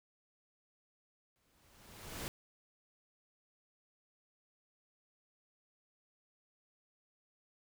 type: noise with exponential growth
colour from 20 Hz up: pink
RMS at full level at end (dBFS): -40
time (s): 1.36-2.28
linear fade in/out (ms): 0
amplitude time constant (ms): 200
effects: none